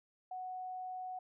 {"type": "tone", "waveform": "sine", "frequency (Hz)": 740, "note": "F#5", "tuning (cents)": 0, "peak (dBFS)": -40, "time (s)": [0.31, 1.19], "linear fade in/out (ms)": 5, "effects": []}